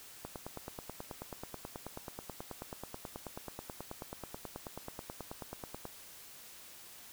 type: click train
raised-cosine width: 1 ms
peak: -27 dBFS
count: 53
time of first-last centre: 0.25-5.853 s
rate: 9.28 Hz
effects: white hiss -53 dBFS RMS until 7.12 s